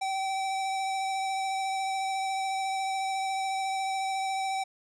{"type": "tone with vibrato", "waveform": "square", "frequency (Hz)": 771, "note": "G5", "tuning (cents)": -29, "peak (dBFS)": -29, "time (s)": [0.01, 4.64], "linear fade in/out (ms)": 10, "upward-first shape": "sine", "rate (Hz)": 14, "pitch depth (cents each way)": 14, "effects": ["resampled to 22050 Hz"]}